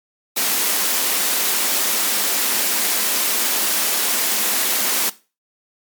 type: high-pass noise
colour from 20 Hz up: white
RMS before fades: -19 dBFS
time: 0.36-5.1 s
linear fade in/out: 10 ms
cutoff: 190 Hz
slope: 96 dB/octave
effects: noise-tail reverb RT60 0.3 s tail -17 dB re dry + MP3 96 kbps